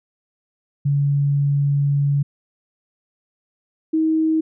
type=tone pair in turn; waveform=sine; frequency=142 / 317.6 Hz; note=C#3 / D#4; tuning=+42 / +36 cents; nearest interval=octave + major second; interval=1394 cents; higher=second; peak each=-15 dBFS; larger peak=neither; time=0.85-2.23 / 3.93-4.41 s; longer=first; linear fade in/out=10 ms; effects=none